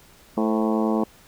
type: harmonic tone with a mistuned harmonic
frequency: 110 Hz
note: A2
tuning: in tune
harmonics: 2 / 3 / 4 / 5 / 6 / 7 / 8 / 9 / 10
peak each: -22 / -26 / -28 / -30 / -32 / -33 / -34 / -35 / -36 dBFS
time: 0.37-1.04 s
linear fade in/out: 5 ms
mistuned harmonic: 5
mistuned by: -64 cents
effects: pink hiss -52 dBFS RMS until 1.27 s